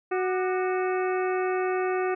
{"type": "harmonic tone with a mistuned harmonic", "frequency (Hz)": 370, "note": "F#4", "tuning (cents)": 0, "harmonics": [1, 2, 3, 4, 5, 6, 7], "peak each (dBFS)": [-25, -31, -35, -37, -39, -41, -42], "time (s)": [0.11, 2.15], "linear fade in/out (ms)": 10, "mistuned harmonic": 3, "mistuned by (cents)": 130, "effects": []}